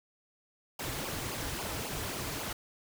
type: noise with flanger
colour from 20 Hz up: pink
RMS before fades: -37 dBFS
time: 0.79-2.53 s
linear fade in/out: 5 ms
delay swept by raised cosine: 0.51 to 5.51 ms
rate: 3.7 Hz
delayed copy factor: -0.75
effects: none